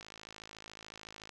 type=click train; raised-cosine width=0.2 ms; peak=-30 dBFS; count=70; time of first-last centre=0.01-1.293 s; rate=53.8 Hz; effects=none